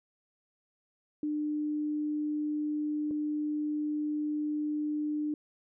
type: tone pair in turn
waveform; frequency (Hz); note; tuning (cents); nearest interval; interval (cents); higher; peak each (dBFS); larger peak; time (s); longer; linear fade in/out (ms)
sine; 300 / 300; D4 / D4; +37 / +37; unison; 0; neither; -29 / -29; neither; 1.23-3.11 / 3.11-5.34; second; 2
effects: none